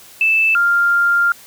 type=tone pair in turn; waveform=sine; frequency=2637 / 1396.9 Hz; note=E7 / F6; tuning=0 / 0 cents; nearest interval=major seventh; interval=1100 cents; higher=first; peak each=-11 dBFS; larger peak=neither; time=0.21-0.55 / 0.55-1.32 s; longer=second; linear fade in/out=2 ms; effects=white hiss -42 dBFS RMS until 1.46 s